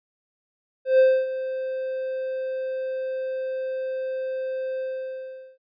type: tone with ADSR envelope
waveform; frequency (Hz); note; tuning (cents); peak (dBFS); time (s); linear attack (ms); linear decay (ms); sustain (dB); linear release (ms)
triangle; 522; C5; -4; -10; 0.85-5.58; 140; 270; -14; 780
effects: resampled to 11025 Hz